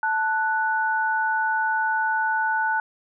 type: tone pair together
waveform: sine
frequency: 880 / 1480 Hz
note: A5 / F#6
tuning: 0 / 0 cents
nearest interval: major sixth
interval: 900 cents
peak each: -23 dBFS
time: 0.03-2.8 s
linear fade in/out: 2 ms
effects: none